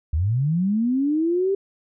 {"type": "linear sweep", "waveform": "sine", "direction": "up", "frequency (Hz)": [70, 398.7], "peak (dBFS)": -18, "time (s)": [0.13, 1.55], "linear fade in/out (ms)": 5, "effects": []}